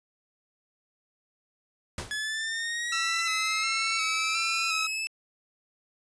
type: noise with exponential decay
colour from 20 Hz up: pink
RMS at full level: -31 dBFS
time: 1.98-2.25 s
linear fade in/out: 2 ms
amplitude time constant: 57 ms
type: exponential sweep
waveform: sawtooth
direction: up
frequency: 1700 to 2637 Hz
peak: -26 dBFS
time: 2.11-5.07 s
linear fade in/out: 0 ms
type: tone with vibrato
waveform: 15% pulse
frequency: 1318.5 Hz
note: E6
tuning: in tune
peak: -21 dBFS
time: 2.92-4.87 s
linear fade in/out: 5 ms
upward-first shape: square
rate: 1.4 Hz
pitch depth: 27 cents each way
effects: resampled to 22050 Hz